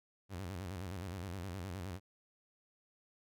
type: tone with vibrato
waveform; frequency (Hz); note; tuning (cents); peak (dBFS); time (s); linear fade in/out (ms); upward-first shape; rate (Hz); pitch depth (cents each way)
sawtooth; 92; F#2; -9; -37; 0.29-2; 50; square; 9.6; 120
effects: none